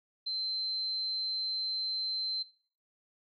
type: tone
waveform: sine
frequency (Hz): 4100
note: C8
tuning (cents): -36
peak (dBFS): -32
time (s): 0.26-2.43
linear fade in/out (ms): 10
effects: noise-tail reverb RT60 0.5 s tail -20 dB re dry